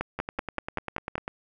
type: two click trains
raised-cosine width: 0.5 ms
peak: -13 / -17 dBFS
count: 7 / 12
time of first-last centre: 0.01-1.155 / 0.19-1.279 s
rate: 5.24 / 10.1 Hz
effects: none

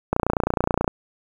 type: click train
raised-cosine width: 1 ms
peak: -5 dBFS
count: 23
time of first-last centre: 0.13-0.878 s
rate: 29.4 Hz
effects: 7-bit

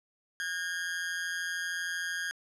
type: tone with amplitude modulation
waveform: 40% pulse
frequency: 1628 Hz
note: G#6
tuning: 35 cents flat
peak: -28 dBFS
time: 0.4-2.31 s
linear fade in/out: 0 ms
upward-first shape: sine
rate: 173 Hz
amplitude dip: 70%
effects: low-pass 10000 Hz 12 dB/octave

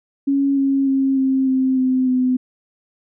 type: tone with pitch steps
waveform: sine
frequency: 277.2 / 273.2 / 269.3 / 265.4 / 261.6 / 257.9 / 254.2 Hz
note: C#4 / C#4 / C#4 / C4 / C4 / C4 / C4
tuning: 0 / -25 / -50 / +25 / 0 / -25 / -50 cents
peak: -14 dBFS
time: 0.27-2.37 s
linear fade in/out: 10 ms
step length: 300 ms
effects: none

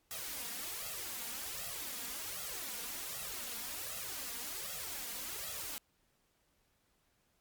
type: noise with flanger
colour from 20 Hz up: white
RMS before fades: -42 dBFS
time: 0.11-5.78 s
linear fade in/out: 0 ms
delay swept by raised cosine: 1.5 to 4.3 ms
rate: 1.3 Hz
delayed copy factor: +0.85
effects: pink hiss -75 dBFS RMS until 7.4 s + MP3 96 kbps

